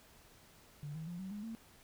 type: tone with pitch steps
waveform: triangle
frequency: 146.3 / 159.54 / 173.98 / 189.73 / 206.9 / 225.6 Hz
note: D3 / D#3 / F3 / F#3 / G#3 / A3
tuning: -6 / +44 / -6 / +44 / -6 / +44 cents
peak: -37 dBFS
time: 0.83-1.55 s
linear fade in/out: 0 ms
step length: 120 ms
effects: tanh soft clip ceiling -39 dBFS + pink hiss -62 dBFS RMS until 1.83 s